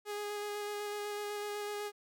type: tone with vibrato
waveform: sawtooth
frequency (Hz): 414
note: G#4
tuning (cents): -5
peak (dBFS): -33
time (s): 0.05-1.92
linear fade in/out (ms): 50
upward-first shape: square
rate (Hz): 8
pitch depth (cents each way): 10
effects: none